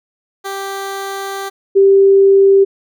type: tone pair in turn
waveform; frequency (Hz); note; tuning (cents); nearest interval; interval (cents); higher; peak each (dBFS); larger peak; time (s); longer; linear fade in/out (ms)
15% pulse / sine; 392 / 392; G4 / G4; 0 / 0; unison; 0; neither; -15 / -5; second; 0.44-1.5 / 1.75-2.65; first; 20
effects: none